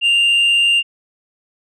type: tone with frequency modulation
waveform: sine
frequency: 2794 Hz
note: F7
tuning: in tune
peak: -8 dBFS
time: 0.01-0.83 s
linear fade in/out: 50 ms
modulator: 76.2 Hz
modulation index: 0.49
effects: tanh soft clip ceiling -10 dBFS